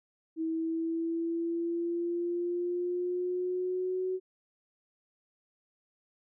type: exponential sweep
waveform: sine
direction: up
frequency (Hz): 322.2 to 373.3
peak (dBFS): -29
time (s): 0.36-4.2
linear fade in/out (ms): 50
effects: none